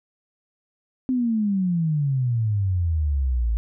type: exponential sweep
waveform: sine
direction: down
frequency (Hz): 261.6 to 54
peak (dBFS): -19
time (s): 1.09-3.57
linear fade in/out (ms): 0
effects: none